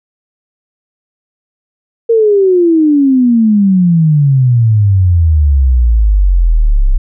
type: exponential sweep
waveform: sine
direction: down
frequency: 466.2 to 31.57 Hz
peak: -5 dBFS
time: 2.09-6.98 s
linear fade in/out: 10 ms
effects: none